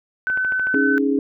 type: tone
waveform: sine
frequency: 1516 Hz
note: F#6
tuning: 42 cents sharp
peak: -18 dBFS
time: 0.27-0.98 s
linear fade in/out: 0 ms
type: click train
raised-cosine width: 0.5 ms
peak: -18 dBFS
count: 7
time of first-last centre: 0.3-0.744 s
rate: 13.5 Hz
type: chord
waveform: sine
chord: C# suspended second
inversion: none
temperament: equal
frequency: 277.2 / 311.1 / 415.3 Hz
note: C#4 / D#4 / G#4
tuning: 0 / 0 / 0 cents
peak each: -18 / -24 / -22 dBFS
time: 0.74-1.19 s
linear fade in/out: 2 ms
effects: none